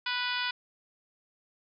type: harmonic tone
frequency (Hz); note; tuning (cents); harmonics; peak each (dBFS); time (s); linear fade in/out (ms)
493.1; B4; -3; 2 / 3 / 4 / 5 / 6 / 7 / 8 / 9 / 10; -37 / -34 / -39 / -37 / -38 / -37 / -43 / -41 / -42; 0.06-0.51; 5
effects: none